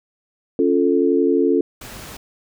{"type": "chord", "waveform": "sine", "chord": "Db augmented", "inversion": "none", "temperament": "equal", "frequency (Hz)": [277.2, 349.2, 440], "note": ["Db4", "F4", "A4"], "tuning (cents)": [0, 0, 0], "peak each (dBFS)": -18, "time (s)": [0.59, 1.61], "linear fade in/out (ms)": 2}
{"type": "noise", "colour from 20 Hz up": "pink", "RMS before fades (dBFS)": -36, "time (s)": [1.81, 2.17], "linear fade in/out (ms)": 5}
{"effects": []}